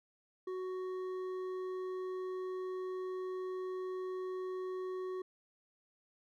sine tone with hard clipping, 371.1 Hz, F#4, 5 cents sharp, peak -39 dBFS, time 0.47-5.22 s, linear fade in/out 5 ms, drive 7 dB, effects none

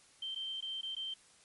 sine tone with dropouts, 3128 Hz, G7, 4 cents flat, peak -37 dBFS, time 0.22-1.14 s, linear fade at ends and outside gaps 5 ms, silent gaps 0.349-0.359 / 0.607-0.624 / 0.812-0.83 / 0.951-0.965 s, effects white hiss -63 dBFS RMS until 1.44 s + MP3 48 kbps

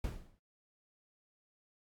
brown noise with exponential decay, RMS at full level -33 dBFS, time 0.04-0.39 s, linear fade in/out 2 ms, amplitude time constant 76 ms, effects AAC 64 kbps

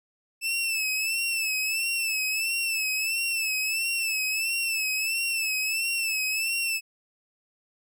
sawtooth tone with vibrato, 2637 Hz, E7, in tune, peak -22 dBFS, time 0.41-6.81 s, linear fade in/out 50 ms, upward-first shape sine, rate 1.5 Hz, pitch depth 70 cents each way, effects none

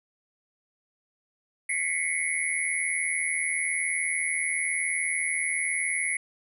sine tone cluster, 1993 / 2154 / 2234 / 10080 Hz, B6 / C7 / C#7 / D#9, +15 / +50 / +13 / +21 cents, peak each -31 dBFS, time 1.69-6.17 s, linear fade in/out 5 ms, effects none

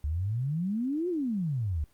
sine exponential two-way sweep, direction up then down, 70.1 to 370 to 70.1 Hz, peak -27 dBFS, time 0.04-1.84 s, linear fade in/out 0 ms, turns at 1.09 s, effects pink hiss -66 dBFS RMS until 1.93 s + Opus 24 kbps

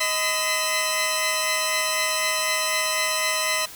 15% pulse tone cluster, 628 / 1014 / 2024 / 2645 Hz, D#5 / B5 / B6 / E7, +16 / +45 / +42 / +5 cents, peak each -21 dBFS, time 0-3.66 s, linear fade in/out 10 ms, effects white hiss -41 dBFS RMS until 3.75 s

